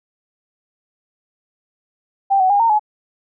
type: tone with pitch steps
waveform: sine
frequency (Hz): 787 / 749 / 811 / 916 / 848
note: G5 / F#5 / G#5 / A#5 / G#5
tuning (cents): +7 / +21 / -41 / -31 / +36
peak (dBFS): -11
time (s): 2.3-2.795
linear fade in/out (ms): 20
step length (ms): 99
effects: none